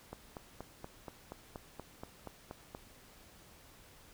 click train, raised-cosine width 1 ms, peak -29 dBFS, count 12, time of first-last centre 0.13-2.749 s, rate 4.2 Hz, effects pink hiss -59 dBFS RMS until 4.13 s

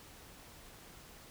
silence, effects pink hiss -55 dBFS RMS until 1.3 s

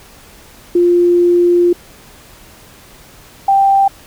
sine tone pair in turn, 350 / 785.7 Hz, F4 / G5, +4 / +4 cents, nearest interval octave + major second, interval 1400 cents, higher second, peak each -7 dBFS, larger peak neither, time 0.75-1.73 / 3.48-3.88 s, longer first, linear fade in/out 5 ms, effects pink hiss -41 dBFS RMS until 4.06 s

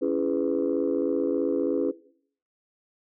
sine chord, C# minor seventh, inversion none, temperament just, 277.2 / 332.6 / 415.8 / 498.9 Hz, C#4 / E4 / G#4 / B4, 0 / +16 / +2 / +17 cents, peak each -27 dBFS, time 0.01-1.92 s, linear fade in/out 20 ms, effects noise-tail reverb RT60 0.6 s tail -19 dB re dry + tanh soft clip ceiling -15 dBFS

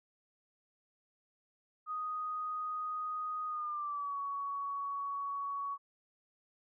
sine tone with pitch glide, 1244.5 to 1121.6 Hz, D#6 to C#6, 0 to +20 cents, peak -35 dBFS, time 1.86-5.78 s, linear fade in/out 50 ms, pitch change -180 cents, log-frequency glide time 3.47-4.17 s, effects none

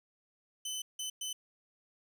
20% pulse tone bursts at uneven times, 3033 Hz, F#7, 42 cents sharp, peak -31 dBFS, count 3, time 0.65-0.82 / 0.99-1.1 / 1.21-1.33 s, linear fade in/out 5 ms, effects none

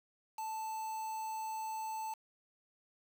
triangle tone with quantisation, 880 Hz, A5, in tune, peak -36 dBFS, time 0.38-2.14 s, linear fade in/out 5 ms, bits 8, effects none

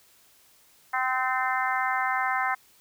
harmonic tone with a mistuned harmonic, 257.7 Hz, C4, 26 cents flat, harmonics 3 / 4 / 5 / 6 / 7 / 8, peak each -29 / -30 / -31 / -32 / -32 / -33 dBFS, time 0.93-2.55 s, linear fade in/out 10 ms, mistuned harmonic 8, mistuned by +16 cents, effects white hiss -59 dBFS RMS until 2.8 s

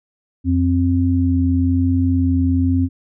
sine tone pair together, 88.12 / 263.3 Hz, F2 / C4, +16 / +11 cents, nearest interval octave + perfect fifth, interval 1895 cents, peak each -16 dBFS, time 0.44-2.89 s, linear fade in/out 50 ms, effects none

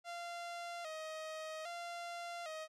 sawtooth tone with vibrato, 659.3 Hz, E5, in tune, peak -39 dBFS, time 0.04-2.68 s, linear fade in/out 50 ms, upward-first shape square, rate 0.62 Hz, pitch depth 81 cents each way, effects low-pass 8000 Hz 12 dB/octave

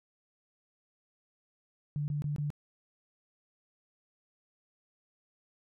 sine tone bursts, 146.83 Hz, D3, in tune, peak -30 dBFS, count 4, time 1.96-2.503 s, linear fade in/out 0 ms, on 120 ms, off 21 ms, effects none

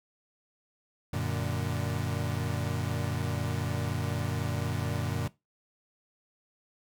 35% pulse chord, Gb augmented, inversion none, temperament equal with one note detuned, 92.5 / 116.54 / 146.32 Hz, Gb2 / Bb2 / D3, 0 / 0 / -6 cents, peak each -32 dBFS, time 1.13-5.28 s, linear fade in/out 5 ms, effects noise-tail reverb RT60 0.2 s tail -19 dB re dry

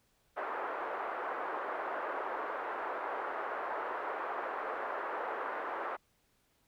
white band-pass noise, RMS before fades -38 dBFS, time 0.36-5.97 s, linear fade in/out 20 ms, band 400 to 1400 Hz, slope 24 dB/octave, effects pink hiss -73 dBFS RMS until 6.67 s

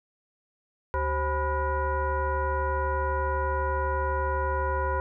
sine tone with frequency modulation, 530 Hz, C5, 22 cents sharp, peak -24 dBFS, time 0.94-5 s, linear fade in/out 0 ms, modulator 456 Hz, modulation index 1.7, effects none

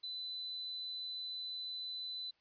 sine tone, 4007 Hz, B7, 24 cents sharp, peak -40 dBFS, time 0.03-2.31 s, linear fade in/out 10 ms, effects white hiss -75 dBFS RMS until 2.4 s + resampled to 11025 Hz

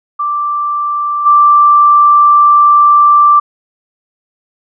sine tone with level steps, 1174.7 Hz, D6, in tune, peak -12 / -3 dBFS, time 0.19-3.4 s, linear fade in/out 10 ms, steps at 1.25 s, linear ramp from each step 20 ms, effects none

